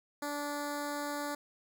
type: tone with notch filter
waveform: 10% pulse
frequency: 290.6 Hz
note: D4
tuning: 18 cents flat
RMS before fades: -37 dBFS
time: 0.22-1.35 s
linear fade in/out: 5 ms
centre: 2700 Hz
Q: 1.2
effects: none